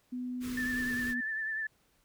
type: tone with pitch glide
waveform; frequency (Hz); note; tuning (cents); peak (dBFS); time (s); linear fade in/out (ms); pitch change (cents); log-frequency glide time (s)
sine; 249.6 to 244.2; B3 to B3; +19 to -19; -34; 0.12-1.21; 10; -38; 0.84-0.93
type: band-stop noise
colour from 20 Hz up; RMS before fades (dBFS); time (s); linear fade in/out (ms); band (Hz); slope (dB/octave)
pink; -44; 0.4-1.15; 50; 480 to 1100; 48
type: tone with vibrato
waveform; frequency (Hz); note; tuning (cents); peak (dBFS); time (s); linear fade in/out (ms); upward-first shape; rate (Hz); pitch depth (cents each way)
sine; 1760; A6; 0; -32; 0.57-1.67; 5; triangle; 10; 46
effects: pink hiss -70 dBFS RMS until 2.04 s